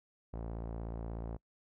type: tone with low-pass filter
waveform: sawtooth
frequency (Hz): 56.6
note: A1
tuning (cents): +50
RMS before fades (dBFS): -41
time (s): 0.33-1.37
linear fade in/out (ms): 10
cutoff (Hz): 760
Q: 1.2
effects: noise-tail reverb RT60 0.1 s tail -25 dB re dry